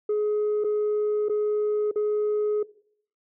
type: tone with dropouts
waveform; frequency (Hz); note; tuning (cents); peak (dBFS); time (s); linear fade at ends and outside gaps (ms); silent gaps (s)
sine; 420.9; G#4; +23; -19; 0.09-2.63; 5; 0.64-0.644 / 1.286-1.295 / 1.913-1.958
effects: noise-tail reverb RT60 0.6 s tail -20 dB re dry + tanh soft clip ceiling -20 dBFS

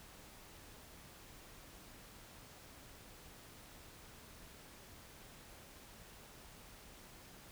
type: silence
effects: pink hiss -57 dBFS RMS until 7.51 s

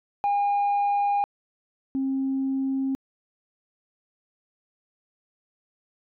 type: tone pair in turn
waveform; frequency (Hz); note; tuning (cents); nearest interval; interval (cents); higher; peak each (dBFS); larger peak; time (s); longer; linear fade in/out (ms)
sine; 811 / 268.1; G#5 / C4; -41 / +42; octave + perfect fifth; 1917; first; -18 / -22; first; 0.24-1.24 / 1.95-2.95; neither; 0
effects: tanh soft clip ceiling -19 dBFS

